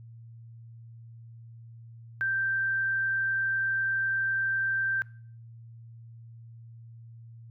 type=tone; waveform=sine; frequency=1568 Hz; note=G6; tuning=in tune; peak=-25 dBFS; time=2.21-5.02 s; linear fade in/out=0 ms; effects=noise-tail reverb RT60 0.5 s tail -22 dB re dry + added 115 Hz sine -45 dBFS peak until 7.5 s